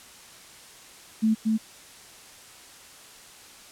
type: tone with echo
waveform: sine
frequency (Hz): 220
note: A3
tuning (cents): 0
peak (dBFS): -18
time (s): 1.22-1.35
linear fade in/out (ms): 20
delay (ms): 230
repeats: 1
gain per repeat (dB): -2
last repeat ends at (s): 1.58
effects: white hiss -48 dBFS RMS until 3.71 s + low-pass 10000 Hz 12 dB/octave